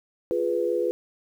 sine chord, F diminished, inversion none, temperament equal, 349.2 / 415.3 / 493.9 Hz, F4 / Ab4 / Cb5, 0 / 0 / 0 cents, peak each -27 / -28 / -25 dBFS, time 0.31-0.91 s, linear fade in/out 0 ms, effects 9-bit

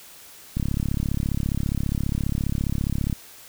click train, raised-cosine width 5 ms, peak -12 dBFS, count 90, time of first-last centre 0.57-3.127 s, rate 34.8 Hz, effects white hiss -46 dBFS RMS until 3.48 s

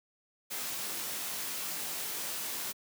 white noise with comb filter, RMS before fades -37 dBFS, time 0.5-2.73 s, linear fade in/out 20 ms, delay 19 ms, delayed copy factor -0.5, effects high-pass 150 Hz 12 dB/octave

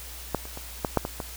clicks, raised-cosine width 1 ms, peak -10 / -27 / -23 / -10 / -6 / -15 / -17 dBFS, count 7, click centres 0.347 / 0.454 / 0.574 / 0.848 / 0.973 / 1.051 / 1.202 s, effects added 60 Hz sine -42 dBFS peak until 1.36 s + white hiss -42 dBFS RMS until 1.36 s

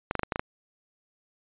clicks, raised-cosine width 0.5 ms, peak -12 dBFS, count 7, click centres 0.111 / 0.153 / 0.194 / 0.233 / 0.322 / 0.359 / 0.395 s, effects resampled to 8000 Hz

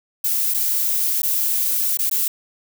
violet noise with dropouts, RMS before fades -20 dBFS, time 0.24-2.28 s, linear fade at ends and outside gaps 5 ms, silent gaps 0.539-0.544 / 1.22-1.231 / 1.973-1.989 / 2.097-2.112 s, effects none

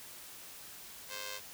5% pulse tone with amplitude modulation, 523.3 Hz, C5, in tune, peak -25 dBFS, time 1.08-1.41 s, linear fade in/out 50 ms, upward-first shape sine, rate 99.3 Hz, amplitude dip 85%, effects white hiss -50 dBFS RMS until 1.53 s

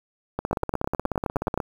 two click trains, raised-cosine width 1 ms, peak -10 / -12 dBFS, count 11 / 21, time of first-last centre 0.53-1.576 / 0.39-1.602 s, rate 9.56 / 16.5 Hz, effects 7-bit

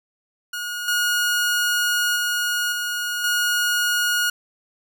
sawtooth tone with level steps, 1440 Hz, F#6, 47 cents flat, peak -23 / -15 / -17 / -20 / -15 dBFS, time 0.53-4.3 s, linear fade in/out 5 ms, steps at 0.88 / 2.16 / 2.72 / 3.24 s, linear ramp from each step 2 ms, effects none

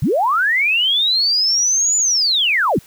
sine linear two-way sweep, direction up then down, 92.5 to 7040 to 92.5 Hz, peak -13 dBFS, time 0.02-2.79 s, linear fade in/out 5 ms, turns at 1.97 s, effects white hiss -47 dBFS RMS until 2.86 s

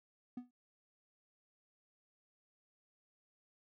triangle tone with exponential decay, 246.9 Hz, B3, in tune, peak -36 dBFS, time 0.37-0.51 s, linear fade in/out 5 ms, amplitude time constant 29 ms, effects none

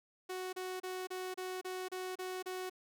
sawtooth tone bursts, 370 Hz, F#4, in tune, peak -35 dBFS, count 9, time 0.29-2.698 s, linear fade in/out 10 ms, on 240 ms, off 31 ms, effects none

